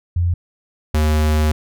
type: tone pair in turn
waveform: sine / square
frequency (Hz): 87 / 76.73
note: F2 / D#2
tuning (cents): -6 / -24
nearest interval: major second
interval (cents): 218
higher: first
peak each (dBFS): -14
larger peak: neither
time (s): 0.16-0.34 / 0.94-1.52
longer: second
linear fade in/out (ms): 5
effects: none